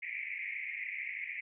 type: band-pass noise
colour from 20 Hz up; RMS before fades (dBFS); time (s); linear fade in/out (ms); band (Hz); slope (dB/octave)
pink; -40; 0.02-1.41; 10; 2000 to 2400; 96
effects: none